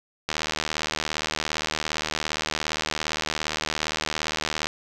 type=click train; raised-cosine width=0.2 ms; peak=-8 dBFS; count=340; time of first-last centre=0.29-4.67 s; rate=77.4 Hz; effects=none